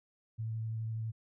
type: tone with vibrato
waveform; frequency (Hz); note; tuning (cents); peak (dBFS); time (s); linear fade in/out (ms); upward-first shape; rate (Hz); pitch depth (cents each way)
sine; 111.6; A2; +25; -34; 0.38-1.12; 20; sine; 12; 14
effects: none